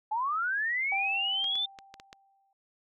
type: linear sweep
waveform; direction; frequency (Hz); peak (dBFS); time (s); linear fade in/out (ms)
sine; up; 830.6 to 3592; -27; 0.11-1.66; 10
type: tone with exponential decay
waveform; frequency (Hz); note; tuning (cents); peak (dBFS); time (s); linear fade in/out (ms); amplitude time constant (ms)
sine; 784; G5; 0; -30; 0.92-2.53; 2; 350
type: clicks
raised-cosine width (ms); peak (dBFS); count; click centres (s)
0.2; -27; 6; 1.443 / 1.555 / 1.788 / 1.941 / 1.999 / 2.129
effects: none